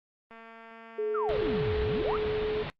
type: click train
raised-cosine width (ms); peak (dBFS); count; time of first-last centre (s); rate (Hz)
0.5; -34; 352; 0.31-1.856; 227
type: tone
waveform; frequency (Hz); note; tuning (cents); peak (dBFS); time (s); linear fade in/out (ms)
sine; 427.4; G#4; +50; -27; 0.98-2.63; 10
type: exponential two-way sweep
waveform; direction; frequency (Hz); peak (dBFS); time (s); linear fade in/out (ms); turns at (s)
sine; down then up; 1458 to 58.1 to 1458; -31; 1.14-2.17; 10; 1.81
type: low-pass noise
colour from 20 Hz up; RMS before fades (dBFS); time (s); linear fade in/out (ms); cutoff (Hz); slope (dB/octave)
pink; -37; 1.29-2.7; 0; 3900; 48
effects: noise-tail reverb RT60 0.1 s tail -24 dB re dry + Opus 32 kbps